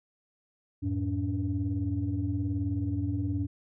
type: tone cluster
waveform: sine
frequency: 88.1 / 107 / 285.9 Hz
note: F2 / A2 / D4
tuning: +16 / -48 / -46 cents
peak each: -31 dBFS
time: 0.82-3.47 s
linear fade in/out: 20 ms
effects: tanh soft clip ceiling -20 dBFS